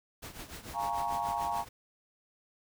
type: noise with tremolo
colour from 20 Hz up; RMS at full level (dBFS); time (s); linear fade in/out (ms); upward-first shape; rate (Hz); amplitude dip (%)
pink; -42; 0.22-1.69; 10; triangle; 6.8; 80
type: chord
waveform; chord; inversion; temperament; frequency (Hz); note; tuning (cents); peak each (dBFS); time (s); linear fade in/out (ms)
sine; Bb minor seventh; second; equal; 698.5 / 830.6 / 932.3 / 1108.7; F5 / Ab5 / Bb5 / Db6; 0 / 0 / 0 / 0; -37 / -35 / -34 / -39; 0.73-1.65; 50
effects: none